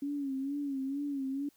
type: tone with vibrato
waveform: sine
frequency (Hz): 277.2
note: C#4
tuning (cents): 0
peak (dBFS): -32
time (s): 0.02-1.49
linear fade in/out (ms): 5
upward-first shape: sine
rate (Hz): 2.2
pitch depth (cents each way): 74
effects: white hiss -68 dBFS RMS until 1.56 s